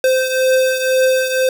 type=beating tone pair; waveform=square; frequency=518 / 520 Hz; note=C5 / C5; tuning=-17 / -11 cents; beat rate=2 Hz; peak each=-14 / -20 dBFS; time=0.04-1.49 s; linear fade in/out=2 ms; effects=7-bit